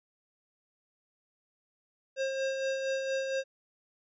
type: tone with tremolo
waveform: square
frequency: 535 Hz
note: C5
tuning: 38 cents sharp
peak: -29 dBFS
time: 2.16-3.44 s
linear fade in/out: 50 ms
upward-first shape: sine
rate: 4.3 Hz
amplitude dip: 40%
effects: resampled to 16000 Hz